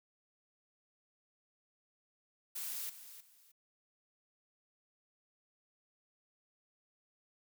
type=noise with echo; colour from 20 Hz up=blue; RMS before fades=-41 dBFS; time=2.55-2.9 s; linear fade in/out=10 ms; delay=310 ms; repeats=2; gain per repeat=-12 dB; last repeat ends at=3.52 s; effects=none